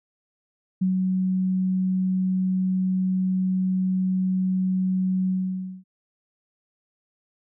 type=tone with ADSR envelope; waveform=sine; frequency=186.4 Hz; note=F#3; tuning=13 cents sharp; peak=-18 dBFS; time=0.81-5.84 s; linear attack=11 ms; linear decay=120 ms; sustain=-2 dB; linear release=550 ms; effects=none